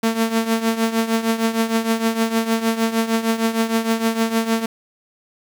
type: tone with tremolo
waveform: sawtooth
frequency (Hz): 225.9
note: A3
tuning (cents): +46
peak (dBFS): -10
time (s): 0.03-4.66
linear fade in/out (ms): 5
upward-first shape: triangle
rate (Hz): 6.5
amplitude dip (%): 80
effects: 7-bit